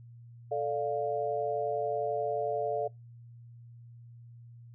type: chord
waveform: sine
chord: D minor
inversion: second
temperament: equal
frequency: 440 / 587.3 / 698.5 Hz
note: A4 / D5 / F5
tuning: 0 / 0 / 0 cents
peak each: -33 dBFS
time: 0.51-2.88 s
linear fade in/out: 10 ms
effects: noise-tail reverb RT60 0.2 s tail -24 dB re dry + added 118 Hz sine -48 dBFS peak until 4.74 s